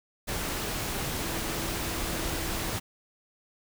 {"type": "tone in noise", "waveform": "sine", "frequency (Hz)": 329.6, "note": "E4", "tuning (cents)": 0, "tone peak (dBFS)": -40, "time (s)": [1.2, 2.72], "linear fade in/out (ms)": 20, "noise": "pink", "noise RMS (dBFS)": -32, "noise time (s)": [0.27, 2.8], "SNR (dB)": -11, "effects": []}